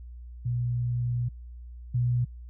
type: tone pair in turn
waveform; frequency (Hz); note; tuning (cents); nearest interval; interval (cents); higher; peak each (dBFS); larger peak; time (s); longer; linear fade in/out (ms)
sine; 121.5 / 122.35; B2 / B2; -28 / -16; unison; 12; second; -25 / -22; second; 0.45-1.29 / 1.94-2.25; first; 10
effects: added 60 Hz sine -40 dBFS peak until 2.49 s